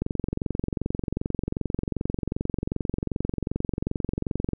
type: click train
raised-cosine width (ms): 3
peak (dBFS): -13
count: 103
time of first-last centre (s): 0.02-4.533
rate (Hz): 22.6
effects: none